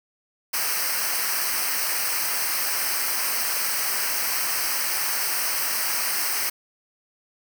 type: noise with comb filter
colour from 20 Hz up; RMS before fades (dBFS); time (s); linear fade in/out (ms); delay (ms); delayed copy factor
white; -25; 0.53-6.5; 10; 0.28; -0.85
effects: none